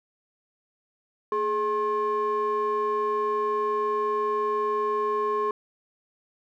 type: ring-modulated tone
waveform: triangle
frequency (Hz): 325.8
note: E4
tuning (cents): -20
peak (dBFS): -18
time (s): 1.32-5.51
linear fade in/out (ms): 2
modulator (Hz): 746
effects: none